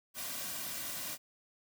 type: noise with comb filter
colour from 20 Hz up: white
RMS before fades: -40 dBFS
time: 0.14-1.18 s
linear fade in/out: 50 ms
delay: 2.3 ms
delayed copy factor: -0.6
effects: none